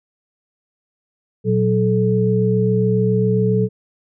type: tone cluster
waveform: sine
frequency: 119.1 / 186.4 / 433.1 Hz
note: A#2 / F#3 / A4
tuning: +38 / +13 / -27 cents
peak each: -18 dBFS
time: 1.44-3.69 s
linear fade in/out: 50 ms
effects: none